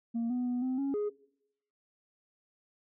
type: tone with pitch steps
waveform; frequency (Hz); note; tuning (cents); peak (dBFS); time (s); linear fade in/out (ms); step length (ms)
sine; 232 / 247.7 / 246.1 / 257.5 / 276 / 416.1; A#3 / B3 / B3 / C4 / C#4 / G#4; -8 / +5 / -6 / -28 / -7 / +3; -27; 0.14-1.1; 20; 160
effects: noise-tail reverb RT60 0.8 s tail -24 dB re dry + tanh soft clip ceiling -28 dBFS